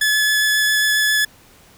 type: tone with vibrato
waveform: sawtooth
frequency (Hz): 1716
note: A6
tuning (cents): -44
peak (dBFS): -11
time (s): 0.01-1.25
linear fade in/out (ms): 5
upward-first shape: sine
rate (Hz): 7.4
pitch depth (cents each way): 8
effects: pink hiss -49 dBFS RMS until 1.77 s